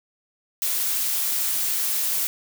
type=noise; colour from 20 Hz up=blue; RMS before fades=-24 dBFS; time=0.62-2.27 s; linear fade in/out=0 ms; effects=none